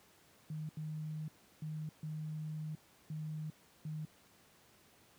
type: tone bursts at uneven times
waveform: sine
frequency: 154.7 Hz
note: D#3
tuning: 10 cents flat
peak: -38 dBFS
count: 6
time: 0.5-0.69 / 0.77-1.28 / 1.62-1.89 / 2.03-2.75 / 3.1-3.5 / 3.85-4.05 s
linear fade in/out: 2 ms
effects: pink hiss -65 dBFS RMS until 5.18 s + high-pass 100 Hz 12 dB/octave